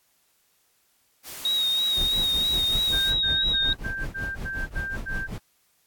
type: noise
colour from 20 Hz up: white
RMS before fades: -38 dBFS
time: 1.23-3.14 s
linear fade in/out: 50 ms
type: tone with vibrato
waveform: sine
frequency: 3764 Hz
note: A#7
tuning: 16 cents sharp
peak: -21 dBFS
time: 1.45-3.73 s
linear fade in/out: 2 ms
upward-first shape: sine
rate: 3.1 Hz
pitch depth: 36 cents each way
type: noise with tremolo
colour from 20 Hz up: brown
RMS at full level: -29 dBFS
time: 1.97-5.38 s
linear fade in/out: 0 ms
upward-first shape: triangle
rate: 5.4 Hz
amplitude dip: 95%
type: tone bursts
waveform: sine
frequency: 1575 Hz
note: G6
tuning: 8 cents sharp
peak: -29 dBFS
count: 8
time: 2.92-5.275 s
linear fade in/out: 20 ms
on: 220 ms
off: 85 ms
effects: white hiss -66 dBFS RMS until 5.86 s + AAC 64 kbps